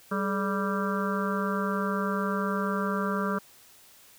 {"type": "harmonic tone with a mistuned harmonic", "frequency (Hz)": 196, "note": "G3", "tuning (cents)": 0, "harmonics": [1, 2, 3, 5, 6, 7, 8], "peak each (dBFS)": [-29, -34, -36, -38, -33, -35, -38], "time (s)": [0.11, 3.39], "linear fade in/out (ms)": 10, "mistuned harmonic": 2, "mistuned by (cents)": 130, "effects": ["white hiss -55 dBFS RMS until 4.18 s"]}